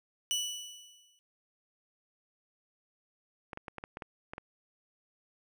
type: tone with exponential decay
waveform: 25% pulse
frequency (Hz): 2960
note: F#7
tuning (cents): 0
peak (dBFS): -24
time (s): 0.31-1.19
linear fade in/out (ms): 0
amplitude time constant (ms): 190
type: clicks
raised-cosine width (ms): 0.5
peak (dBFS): -25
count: 9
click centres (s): 3.532 / 3.574 / 3.682 / 3.783 / 3.839 / 3.971 / 4.022 / 4.335 / 4.381
effects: none